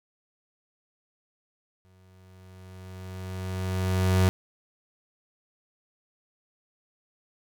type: tone with exponential growth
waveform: 35% pulse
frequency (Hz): 93.1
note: F#2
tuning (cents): +11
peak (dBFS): -16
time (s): 1.85-4.29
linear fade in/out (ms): 0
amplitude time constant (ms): 530
effects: none

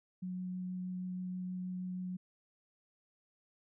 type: tone with vibrato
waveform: sine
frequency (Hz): 182.8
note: F#3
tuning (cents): -21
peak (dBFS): -37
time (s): 0.22-2.17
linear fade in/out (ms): 10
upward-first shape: triangle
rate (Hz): 6.3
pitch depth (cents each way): 8
effects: none

